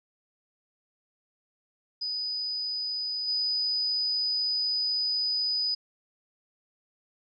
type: tone with level steps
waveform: sine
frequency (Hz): 4978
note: D#8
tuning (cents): 0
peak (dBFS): -29 / -25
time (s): 2.01-5.75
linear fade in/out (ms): 10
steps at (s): 3.27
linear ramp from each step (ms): 20
effects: none